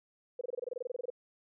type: tone bursts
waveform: sine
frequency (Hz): 493.9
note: B4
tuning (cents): 0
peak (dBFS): -33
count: 16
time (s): 0.39-1.102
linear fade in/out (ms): 5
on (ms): 22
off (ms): 24
effects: none